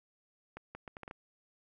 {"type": "accelerating click train", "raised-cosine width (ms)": 0.5, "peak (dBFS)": -29, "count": 7, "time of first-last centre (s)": [0.57, 1.111], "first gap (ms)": 180, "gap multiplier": 0.71, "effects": []}